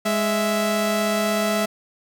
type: tone pair together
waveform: sawtooth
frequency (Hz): 207.7 / 659.4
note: G#3 / E5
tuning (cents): 0 / 0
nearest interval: octave + minor sixth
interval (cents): 2000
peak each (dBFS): -19 / -18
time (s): 0.05-1.66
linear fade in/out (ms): 10
effects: none